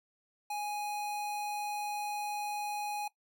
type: tone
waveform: square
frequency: 830.6 Hz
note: G#5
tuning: in tune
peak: -35 dBFS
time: 0.5-3.08 s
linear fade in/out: 5 ms
effects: noise-tail reverb RT60 0.1 s tail -19 dB re dry